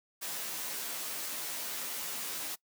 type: noise with comb filter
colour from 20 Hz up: white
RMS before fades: -38 dBFS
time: 0.21-2.56 s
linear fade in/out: 20 ms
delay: 13 ms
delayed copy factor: +0.85
effects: noise-tail reverb RT60 0.1 s tail -22 dB re dry + high-pass 200 Hz 12 dB/octave